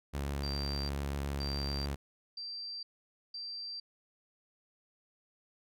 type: tone with vibrato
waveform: sawtooth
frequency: 70.3 Hz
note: C#2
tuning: 25 cents sharp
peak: -30 dBFS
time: 0.13-1.96 s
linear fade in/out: 20 ms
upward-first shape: square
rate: 7.1 Hz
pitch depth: 13 cents each way
type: tone bursts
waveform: sine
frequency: 4699 Hz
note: D8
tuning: in tune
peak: -39 dBFS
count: 4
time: 0.43-3.8 s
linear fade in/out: 5 ms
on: 460 ms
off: 510 ms
effects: none